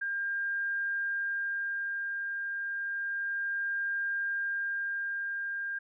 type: tone with tremolo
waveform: sine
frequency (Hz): 1603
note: G6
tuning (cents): +38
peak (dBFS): -29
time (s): 0.01-5.79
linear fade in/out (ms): 10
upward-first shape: sine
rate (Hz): 0.31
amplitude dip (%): 30
effects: none